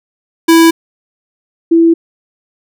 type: tone pair in turn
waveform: square / sine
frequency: 329.6 / 332.1 Hz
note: E4 / E4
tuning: 0 / +13 cents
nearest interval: unison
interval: 13 cents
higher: second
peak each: -4 dBFS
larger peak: neither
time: 0.48-0.71 / 1.71-1.94 s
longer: neither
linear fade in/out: 10 ms
effects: none